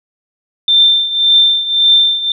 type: tone with tremolo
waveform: sine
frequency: 3574 Hz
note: A7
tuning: 26 cents sharp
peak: -4 dBFS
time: 0.68-2.32 s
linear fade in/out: 2 ms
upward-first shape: triangle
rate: 1.8 Hz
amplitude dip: 80%
effects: none